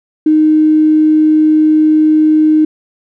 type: tone with tanh clipping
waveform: triangle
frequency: 309.5 Hz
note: D#4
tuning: 9 cents flat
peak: -5 dBFS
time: 0.26-2.65 s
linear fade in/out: 5 ms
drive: 3 dB
effects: none